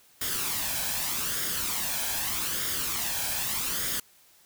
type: noise with flanger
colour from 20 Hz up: white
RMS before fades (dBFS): -30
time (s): 0.21-4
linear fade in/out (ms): 5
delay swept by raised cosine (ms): 0.58 to 1.26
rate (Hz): 0.82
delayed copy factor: +0.55
effects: white hiss -59 dBFS RMS until 4.45 s